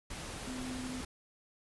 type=tone in noise; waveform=sine; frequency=254.6 Hz; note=C4; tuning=47 cents flat; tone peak=-39 dBFS; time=0.47-1.01 s; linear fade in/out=5 ms; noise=pink; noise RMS=-43 dBFS; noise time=0.1-1.05 s; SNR=+1 dB; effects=resampled to 24000 Hz